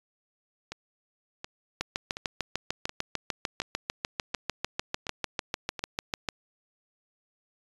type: two click trains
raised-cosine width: 0.2 ms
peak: -19 / -11 dBFS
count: 8 / 31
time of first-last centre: 0.72-5.792 / 1.81-6.288 s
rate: 1.38 / 6.7 Hz
effects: resampled to 24000 Hz